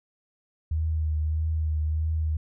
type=tone with vibrato; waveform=sine; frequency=78.2 Hz; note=D#2; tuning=9 cents sharp; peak=-23 dBFS; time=0.71-2.37 s; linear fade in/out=5 ms; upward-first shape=triangle; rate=1.6 Hz; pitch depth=34 cents each way; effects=none